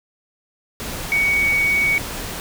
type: tone in noise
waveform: sine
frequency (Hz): 2241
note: C#7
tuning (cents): +18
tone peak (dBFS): -15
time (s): 1.12-1.98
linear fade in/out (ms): 0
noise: pink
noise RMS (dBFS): -29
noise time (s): 0.8-2.4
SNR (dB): +11
effects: none